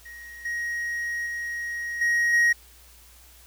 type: tone with level steps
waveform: triangle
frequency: 1886 Hz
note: A#6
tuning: 20 cents sharp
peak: -38 / -25 / -27 / -18 / -15 dBFS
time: 0.05-2.53 s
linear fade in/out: 10 ms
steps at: 0.45 / 1.26 / 2.01 / 2.33 s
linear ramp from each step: 5 ms
effects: added 60 Hz sine -53 dBFS peak until 3.46 s + white hiss -53 dBFS RMS until 3.46 s